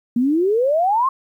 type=exponential sweep; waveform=sine; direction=up; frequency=230.8 to 1101 Hz; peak=-14 dBFS; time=0.16-1.09 s; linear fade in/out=5 ms; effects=9-bit